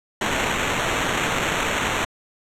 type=noise with sample-and-hold; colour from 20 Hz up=violet; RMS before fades=-23 dBFS; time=0.21-2.05 s; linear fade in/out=5 ms; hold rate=4900 Hz; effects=low-pass 9000 Hz 12 dB/octave